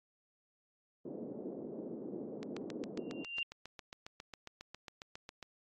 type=band-pass noise; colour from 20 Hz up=pink; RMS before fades=-44 dBFS; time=1.05-3.24 s; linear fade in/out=2 ms; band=220 to 470 Hz; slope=24 dB/octave
type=click train; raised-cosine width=0.2 ms; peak=-29 dBFS; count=23; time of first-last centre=2.43-5.427 s; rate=7.34 Hz
type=tone with exponential growth; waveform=sine; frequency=2781 Hz; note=F7; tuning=8 cents flat; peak=-32 dBFS; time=2.97-3.43 s; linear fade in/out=2 ms; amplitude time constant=100 ms
effects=AAC 32 kbps